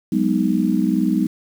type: chord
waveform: sine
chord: G# minor seventh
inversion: third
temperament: just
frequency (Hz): 186.89 / 207.7 / 249.2 / 311.5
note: F#3 / G#3 / B3 / D#4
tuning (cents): +18 / 0 / +16 / +2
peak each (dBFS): -21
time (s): 0.12-1.27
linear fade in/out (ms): 5
effects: 7-bit